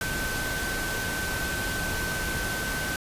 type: tone in noise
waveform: sine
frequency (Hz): 1534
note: G6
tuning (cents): -38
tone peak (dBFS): -31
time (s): 0.01-2.96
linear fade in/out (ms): 2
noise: pink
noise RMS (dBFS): -31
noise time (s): 0.01-2.96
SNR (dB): -3
effects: resampled to 32000 Hz